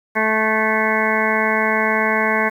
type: harmonic tone with a mistuned harmonic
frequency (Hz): 218.2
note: A3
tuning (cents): -14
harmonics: 1 / 2 / 3 / 4 / 5 / 7 / 8 / 9 / 10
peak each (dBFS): -24 / -24 / -24 / -24 / -24 / -24 / -24 / -24 / -24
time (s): 0.15-2.5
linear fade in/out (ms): 20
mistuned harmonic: 9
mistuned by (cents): +18
effects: 8-bit